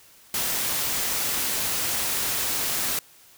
white noise, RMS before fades -26 dBFS, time 0.34-2.99 s, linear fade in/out 2 ms, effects white hiss -53 dBFS RMS until 3.37 s

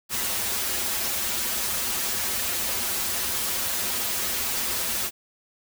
white noise with comb filter, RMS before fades -27 dBFS, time 0.09-5.11 s, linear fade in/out 50 ms, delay 6.7 ms, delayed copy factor -0.85, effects none

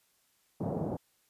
pink band-pass noise, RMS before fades -34 dBFS, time 0.6-0.97 s, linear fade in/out 10 ms, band 100 to 700 Hz, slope 24 dB/octave, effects white hiss -71 dBFS RMS until 1.29 s + resampled to 32000 Hz

